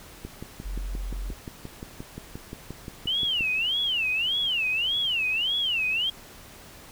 click train, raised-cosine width 3 ms, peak -23 dBFS, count 19, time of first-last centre 0.25-3.408 s, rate 5.7 Hz
sine tone, 44.94 Hz, F#1, 50 cents flat, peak -29 dBFS, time 0.64-1.34 s, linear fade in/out 20 ms
sine tone with vibrato, 2901 Hz, F#7, 35 cents flat, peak -23 dBFS, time 3.07-6.1 s, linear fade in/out 5 ms, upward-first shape sine, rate 1.7 Hz, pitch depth 260 cents each way
effects pink hiss -47 dBFS RMS until 6.91 s

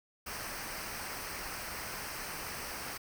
pink noise with comb filter, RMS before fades -41 dBFS, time 0.26-2.98 s, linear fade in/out 10 ms, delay 0.28 ms, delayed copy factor -0.6, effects none

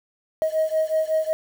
sine beating tone pair, 629 / 634.4 Hz, D#5 / D#5, +19 / +33 cents, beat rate 5.4 Hz, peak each -21 / -22 dBFS, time 0.42-1.33 s, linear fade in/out 0 ms, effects tanh soft clip ceiling -14 dBFS + 7-bit

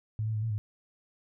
sine tone with pitch steps, 108.4 / 110.2 / 107.2 / 112.9 / 105.2 Hz, A2 / A2 / A2 / A2 / G#2, -25 / +3 / -45 / +45 / +23 cents, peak -28 dBFS, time 0.19-0.58 s, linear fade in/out 0 ms, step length 78 ms, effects none

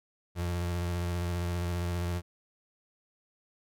35% pulse tone with vibrato, 87.31 Hz, F2, in tune, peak -28 dBFS, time 0.35-2.22 s, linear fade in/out 50 ms, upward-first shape square, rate 15 Hz, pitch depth 22 cents each way, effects none

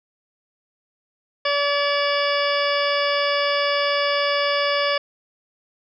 harmonic tone with a mistuned harmonic, 573 Hz, D5, 43 cents flat, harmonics 1 / 2 / 3 / 4 / 5 / 6 / 8 / 9, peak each -22 / -25 / -27 / -28 / -29 / -30 / -31 / -32 dBFS, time 1.45-4.98 s, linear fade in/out 5 ms, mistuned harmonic 8, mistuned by +22 cents, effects none

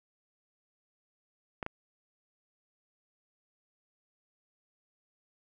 clicks, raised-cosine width 0.5 ms, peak -20 dBFS, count 2, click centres 1.628 / 1.664 s, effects none

